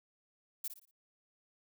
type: noise with echo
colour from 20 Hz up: violet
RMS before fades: -38 dBFS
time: 0.64-0.68 s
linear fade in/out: 5 ms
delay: 58 ms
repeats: 4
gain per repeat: -9 dB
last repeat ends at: 0.912 s
effects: none